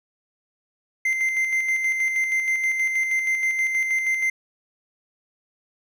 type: tone with tremolo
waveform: triangle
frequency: 2082 Hz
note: C7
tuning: 9 cents flat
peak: -17 dBFS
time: 1.05-4.3 s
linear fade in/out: 5 ms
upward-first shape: square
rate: 6.3 Hz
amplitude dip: 40%
effects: none